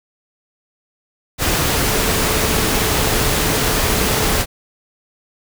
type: tone in noise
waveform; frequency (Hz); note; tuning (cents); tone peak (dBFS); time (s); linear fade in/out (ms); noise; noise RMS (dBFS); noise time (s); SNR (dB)
sine; 434.2; A4; -23; -27; 1.84-4.43; 50; pink; -17; 1.38-4.46; -13
effects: none